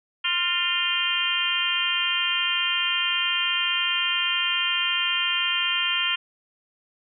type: harmonic tone with a mistuned harmonic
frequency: 349.2 Hz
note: F4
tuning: in tune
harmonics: 3 / 4 / 5 / 6 / 7 / 8 / 9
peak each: -34 / -31 / -32 / -35 / -30 / -26 / -26 dBFS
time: 0.24-6.16 s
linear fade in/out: 10 ms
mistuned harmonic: 5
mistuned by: +51 cents
effects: none